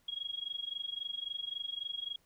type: tone with amplitude modulation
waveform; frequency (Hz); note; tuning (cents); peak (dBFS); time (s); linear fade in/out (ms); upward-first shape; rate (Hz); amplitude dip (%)
sine; 3298; G#7; -13; -33; 0.08-2.16; 5; sine; 23.7; 90
effects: pink hiss -71 dBFS RMS until 2.25 s